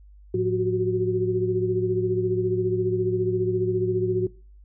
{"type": "tone cluster", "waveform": "sine", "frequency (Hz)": [110, 179.5, 367.2, 381.8], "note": ["A2", "F3", "F#4", "G4"], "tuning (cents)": [0, 48, -13, -46], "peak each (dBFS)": [-28, -31, -22, -30], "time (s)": [0.34, 4.27], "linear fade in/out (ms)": 5, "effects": ["noise-tail reverb RT60 0.4 s tail -22 dB re dry", "added 50 Hz sine -46 dBFS peak until 4.64 s"]}